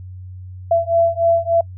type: beating tone pair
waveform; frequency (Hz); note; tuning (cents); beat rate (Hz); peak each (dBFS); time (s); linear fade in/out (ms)
sine; 670 / 673.4; E5 / E5; +28 / +37; 3.4; -16 / -16; 0.71-1.61; 5
effects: noise-tail reverb RT60 0.1 s tail -25 dB re dry + added 92 Hz sine -31 dBFS peak until 1.77 s